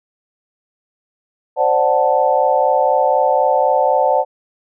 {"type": "chord", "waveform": "sine", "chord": "D dominant seventh", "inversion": "third", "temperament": "equal", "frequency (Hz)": [523.3, 587.3, 740, 880], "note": ["C5", "D5", "F#5", "A5"], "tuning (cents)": [0, 0, 0, 0], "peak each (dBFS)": -17, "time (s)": [1.56, 4.25], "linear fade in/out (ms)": 50, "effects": []}